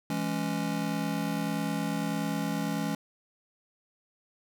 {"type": "chord", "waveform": "square", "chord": "C# minor", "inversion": "first", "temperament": "just", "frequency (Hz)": [166.31, 207.9, 277.2], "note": ["E3", "G#3", "C#4"], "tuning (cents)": [16, 2, 0], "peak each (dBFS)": -34, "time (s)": [0.1, 2.95], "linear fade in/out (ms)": 2, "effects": []}